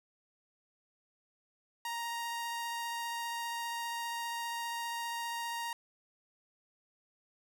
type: tone with vibrato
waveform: sawtooth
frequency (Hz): 935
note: A#5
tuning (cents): +5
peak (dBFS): -32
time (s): 1.85-5.73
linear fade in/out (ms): 2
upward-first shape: triangle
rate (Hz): 15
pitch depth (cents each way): 9
effects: none